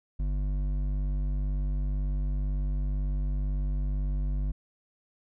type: tone with hard clipping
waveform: sine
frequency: 49 Hz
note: G1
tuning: in tune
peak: -28 dBFS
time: 0.19-4.52 s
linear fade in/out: 10 ms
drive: 9 dB
effects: none